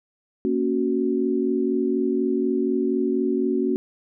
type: chord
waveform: sine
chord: F# major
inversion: first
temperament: equal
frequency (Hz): 233.1 / 277.2 / 370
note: A#3 / C#4 / F#4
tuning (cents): 0 / 0 / 0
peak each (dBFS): -25 / -24 / -23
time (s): 0.45-3.76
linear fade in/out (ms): 0
effects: none